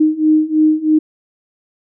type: beating tone pair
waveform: sine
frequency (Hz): 308.2 / 311.3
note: D#4 / D#4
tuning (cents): -16 / +1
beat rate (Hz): 3.1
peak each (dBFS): -14 / -12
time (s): 0-0.99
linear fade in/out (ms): 10
effects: none